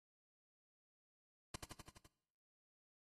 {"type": "noise with echo", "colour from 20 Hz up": "pink", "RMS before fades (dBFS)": -44, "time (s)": [1.54, 1.56], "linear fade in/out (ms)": 5, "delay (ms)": 84, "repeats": 6, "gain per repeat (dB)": -3, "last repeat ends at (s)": 2.064, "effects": ["noise-tail reverb RT60 0.8 s tail -19 dB re dry", "AAC 32 kbps"]}